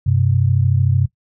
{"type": "tone pair together", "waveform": "sine", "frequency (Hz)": [95.97, 129.3], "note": ["G2", "C3"], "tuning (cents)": [-36, -20], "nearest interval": "perfect fourth", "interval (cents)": 516, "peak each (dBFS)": -15, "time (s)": [0.06, 1.06], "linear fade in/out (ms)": 10, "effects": ["noise-tail reverb RT60 0.1 s tail -18 dB re dry"]}